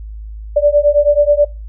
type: beating tone pair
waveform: sine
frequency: 580 / 589.3 Hz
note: D5 / D5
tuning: -22 / +6 cents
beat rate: 9.3 Hz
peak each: -11 dBFS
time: 0.56-1.45 s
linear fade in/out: 10 ms
effects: noise-tail reverb RT60 0.3 s tail -22 dB re dry + added 53 Hz sine -26 dBFS peak until 1.68 s